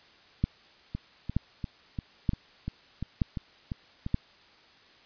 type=two click trains; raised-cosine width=5 ms; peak=-12 / -20 dBFS; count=5 / 10; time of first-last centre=0.44-4.144 / 0.95-4.064 s; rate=1.08 / 2.89 Hz; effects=white hiss -57 dBFS RMS until 5.05 s + resampled to 11025 Hz